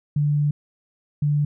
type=tone pair in turn; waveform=sine; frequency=146.83 / 146.83 Hz; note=D3 / D3; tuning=0 / 0 cents; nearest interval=unison; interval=0 cents; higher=neither; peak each=-17 dBFS; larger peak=neither; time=0.16-0.51 / 1.22-1.45 s; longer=first; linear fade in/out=5 ms; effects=none

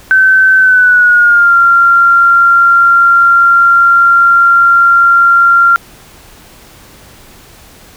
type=tone with pitch glide; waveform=sine; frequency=1534 to 1382.5 Hz; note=G6 to F6; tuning=-38 to -18 cents; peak=-3 dBFS; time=0.11-5.76 s; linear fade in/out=0 ms; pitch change=-180 cents; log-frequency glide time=0.58-1.56 s; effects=pink hiss -38 dBFS RMS until 7.96 s

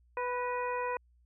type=harmonic tone with a mistuned harmonic; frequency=493.9 Hz; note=B4; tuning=in tune; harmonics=1 / 2 / 3 / 4 / 5; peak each=-35 / -34 / -43 / -44 / -44 dBFS; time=0.17-0.97 s; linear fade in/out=2 ms; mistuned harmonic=4; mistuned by=-44 cents; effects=added 60 Hz sine -62 dBFS peak until 1.25 s

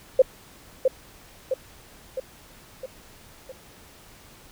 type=tone with echo; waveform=sine; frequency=522 Hz; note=C5; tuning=4 cents flat; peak=-10 dBFS; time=0.19-0.22 s; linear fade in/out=5 ms; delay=660 ms; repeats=5; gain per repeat=-5 dB; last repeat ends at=3.52 s; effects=pink hiss -50 dBFS RMS until 4.51 s

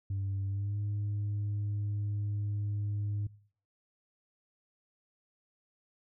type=tone with pitch glide; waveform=sine; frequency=98 to 103.05 Hz; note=G2 to G#2; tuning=0 to -13 cents; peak=-29 dBFS; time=0.1-3.27 s; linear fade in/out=5 ms; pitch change=+87 cents; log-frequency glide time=0.48-0.78 s; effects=noise-tail reverb RT60 0.5 s tail -21 dB re dry + tanh soft clip ceiling -29 dBFS

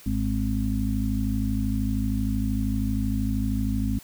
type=harmonic tone; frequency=52.9 Hz; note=G#1; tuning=33 cents sharp; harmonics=1 / 2 / 4 / 5; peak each=-27 / -29 / -28 / -29 dBFS; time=0.06-3.99 s; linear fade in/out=5 ms; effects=white hiss -49 dBFS RMS until 4.03 s

